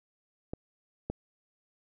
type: clicks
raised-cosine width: 2 ms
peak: -22 / -19 dBFS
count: 2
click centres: 0.535 / 1.1 s
effects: none